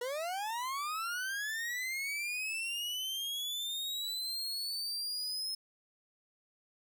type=linear sweep; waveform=40% pulse; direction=up; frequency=471.4 to 5200 Hz; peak=-34 dBFS; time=0.01-5.55 s; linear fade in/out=5 ms; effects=none